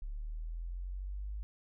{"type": "linear sweep", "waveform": "sine", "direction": "up", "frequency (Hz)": [35.21, 52.2], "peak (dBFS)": -37, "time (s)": [0.02, 1.43], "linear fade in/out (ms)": 0, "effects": []}